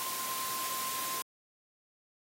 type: tone in noise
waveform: sine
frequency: 1046.5 Hz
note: C6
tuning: in tune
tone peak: -39 dBFS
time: 0-1.22 s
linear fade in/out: 0 ms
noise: white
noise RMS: -37 dBFS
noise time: 0-1.22 s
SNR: -5 dB
effects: high-pass 150 Hz 12 dB/octave + AAC 48 kbps